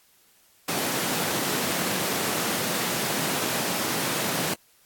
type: high-pass noise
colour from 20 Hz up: pink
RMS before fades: -27 dBFS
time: 0.68-4.54 s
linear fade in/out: 5 ms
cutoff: 150 Hz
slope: 24 dB/octave
effects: white hiss -60 dBFS RMS until 4.85 s + AAC 64 kbps